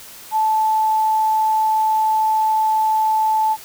sine tone, 873 Hz, A5, 14 cents flat, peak -14 dBFS, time 0.31-3.57 s, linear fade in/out 50 ms, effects white hiss -39 dBFS RMS until 3.64 s

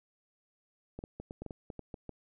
clicks, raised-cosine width 2 ms, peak -28 dBFS, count 11, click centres 0.99 / 1.039 / 1.2 / 1.309 / 1.42 / 1.463 / 1.508 / 1.702 / 1.793 / 1.942 / 2.093 s, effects none

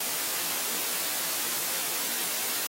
white noise with comb filter, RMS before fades -30 dBFS, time 0-2.67 s, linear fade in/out 5 ms, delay 17 ms, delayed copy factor +0.7, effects high-pass 200 Hz 12 dB/octave + AAC 48 kbps

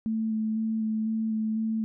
sine tone with vibrato, 220 Hz, A3, in tune, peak -25 dBFS, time 0.06-1.84 s, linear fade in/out 0 ms, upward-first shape square, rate 2 Hz, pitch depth 12 cents each way, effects none

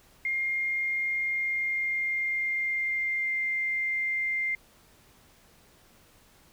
sine tone with pitch glide, 2122 to 2100 Hz, C7 to C7, +24 to +6 cents, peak -26 dBFS, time 0.25-4.55 s, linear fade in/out 2 ms, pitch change -18 cents, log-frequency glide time 1.25-3.36 s, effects pink hiss -59 dBFS RMS until 6.52 s

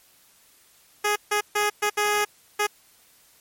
10% pulse tone bursts at uneven times, 416.2 Hz, G#4, 4 cents sharp, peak -12 dBFS, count 6, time 1.04-1.16 / 1.31-1.41 / 1.55-1.7 / 1.82-1.9 / 1.97-2.25 / 2.59-2.67 s, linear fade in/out 10 ms, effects white hiss -57 dBFS RMS until 3.4 s + MP3 64 kbps

